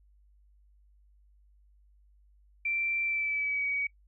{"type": "tone with pitch glide", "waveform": "sine", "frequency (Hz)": [2349, 2262], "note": ["D7", "C#7"], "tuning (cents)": [0, 34], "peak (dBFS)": -28, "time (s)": [2.65, 3.87], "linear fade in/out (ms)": 5, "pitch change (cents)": -66, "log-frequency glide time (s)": [3.03, 3.66], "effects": ["noise-tail reverb RT60 0.1 s tail -22 dB re dry", "added 50 Hz sine -59 dBFS peak until 4.07 s"]}